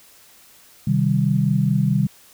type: chord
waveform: sine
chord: C minor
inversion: none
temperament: equal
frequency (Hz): 130.81 / 155.56 / 196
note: C3 / Eb3 / G3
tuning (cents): 0 / 0 / 0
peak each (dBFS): -20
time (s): 0.87-2.07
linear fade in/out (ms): 5
effects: white hiss -50 dBFS RMS until 2.33 s